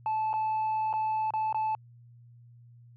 sine tone with dropouts, 871 Hz, A5, 18 cents flat, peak -24 dBFS, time 0.06-1.75 s, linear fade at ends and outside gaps 1 ms, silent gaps 0.331-0.338 / 0.929-0.937 / 1.306-1.337 / 1.527-1.545 s, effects tanh soft clip ceiling -25 dBFS + added 119 Hz sine -51 dBFS peak until 2.96 s

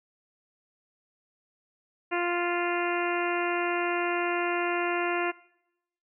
harmonic tone with a mistuned harmonic, 349.2 Hz, F4, in tune, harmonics 1 / 2 / 3 / 4 / 5 / 6 / 7 / 8, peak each -29 / -32 / -34 / -35 / -36 / -37 / -37 / -38 dBFS, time 2.11-5.32 s, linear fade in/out 20 ms, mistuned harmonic 8, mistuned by -22 cents, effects noise-tail reverb RT60 0.8 s tail -21 dB re dry

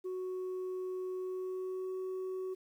sine tone with pitch glide, 370 to 374.1 Hz, F#4 to F#4, 0 to +19 cents, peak -33 dBFS, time 0.04-2.55 s, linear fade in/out 20 ms, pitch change +19 cents, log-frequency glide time 1.15-1.97 s, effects tanh soft clip ceiling -35 dBFS + 11-bit

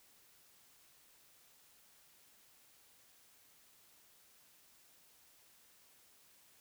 silence, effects white hiss -66 dBFS RMS until 6.6 s

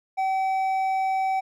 sine tone with hard clipping, 765 Hz, G5, 42 cents flat, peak -23 dBFS, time 0.17-1.41 s, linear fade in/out 20 ms, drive 5 dB, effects none

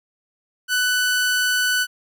sawtooth tone, 1493 Hz, F#6, 15 cents sharp, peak -14 dBFS, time 0.68-1.87 s, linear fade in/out 50 ms, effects none

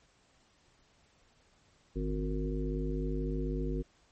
harmonic tone with a mistuned harmonic, 51.91 Hz, G#1, in tune, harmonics 1 / 3 / 5 / 7 / 9, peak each -33 / -38 / -38 / -39 / -42 dBFS, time 1.95-3.83 s, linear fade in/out 20 ms, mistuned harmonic 9, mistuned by -19 cents, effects pink hiss -67 dBFS RMS until 4.11 s + MP3 32 kbps

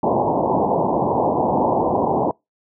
white low-pass noise, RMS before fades -18 dBFS, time 0.03-2.31 s, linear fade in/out 2 ms, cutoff 980 Hz, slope 96 dB/octave, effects noise-tail reverb RT60 0.2 s tail -26 dB re dry + high-pass 150 Hz 12 dB/octave

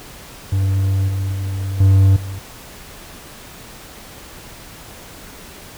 triangle tone with level steps, 96.7 Hz, G2, 23 cents flat, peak -12 / -16 / -18 / -6 / -23 dBFS, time 0.52-2.39 s, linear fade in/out 5 ms, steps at 1.08 / 1.32 / 1.8 / 2.16 s, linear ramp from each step 5 ms, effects pink hiss -38 dBFS RMS until 5.77 s

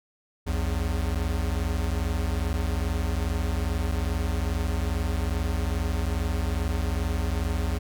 square tone pair together, 60 / 82.41 Hz, B1 / E2, -49 / 0 cents, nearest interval perfect fourth, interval 549 cents, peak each -28 / -28 dBFS, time 0.46-7.79 s, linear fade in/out 20 ms, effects none

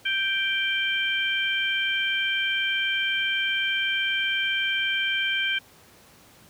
harmonic tone, 784 Hz, G5, in tune, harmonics 2 / 3 / 4, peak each -27 / -27 / -27 dBFS, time 0.05-5.59 s, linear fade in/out 10 ms, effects pink hiss -53 dBFS RMS until 6.49 s + high-pass 80 Hz 12 dB/octave

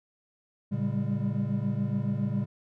triangle tone cluster, 113.7 / 139.9 / 196.4 / 203.6 Hz, A#2 / C#3 / G3 / G#3, -43 / +16 / +4 / -34 cents, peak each -30 dBFS, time 0.71-2.46 s, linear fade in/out 20 ms, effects none

